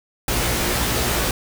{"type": "noise with comb filter", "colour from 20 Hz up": "pink", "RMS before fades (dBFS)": -21, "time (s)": [0.28, 1.31], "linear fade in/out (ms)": 2, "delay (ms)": 17, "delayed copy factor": 0.95, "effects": []}